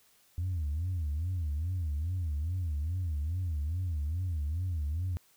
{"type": "tone with vibrato", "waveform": "sine", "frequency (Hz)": 82, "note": "E2", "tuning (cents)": -9, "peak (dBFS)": -28, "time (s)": [0.38, 5.17], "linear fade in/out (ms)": 0, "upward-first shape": "sine", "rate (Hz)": 2.4, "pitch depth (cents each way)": 220, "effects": ["tanh soft clip ceiling -27 dBFS", "white hiss -65 dBFS RMS until 5.36 s"]}